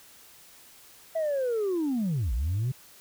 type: linear two-way sweep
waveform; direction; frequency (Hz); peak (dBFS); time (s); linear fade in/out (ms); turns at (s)
sine; down then up; 661 to 51.91 to 133.9; -23; 1.15-2.72; 10; 2.33
effects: tanh soft clip ceiling -23 dBFS + white hiss -53 dBFS RMS until 3 s